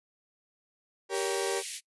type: chord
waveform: 35% pulse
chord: G diminished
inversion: none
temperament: just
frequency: 392 / 470.4 / 564.5 Hz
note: G4 / Bb4 / Db5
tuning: 0 / +16 / +31 cents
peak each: -30 / -32 / -35 dBFS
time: 1.09-1.63 s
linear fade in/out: 50 ms
type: high-pass noise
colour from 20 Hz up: white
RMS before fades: -36 dBFS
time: 1.12-1.81 s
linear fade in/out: 50 ms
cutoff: 1900 Hz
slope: 48 dB/octave
effects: noise-tail reverb RT60 0.1 s tail -23 dB re dry + resampled to 24000 Hz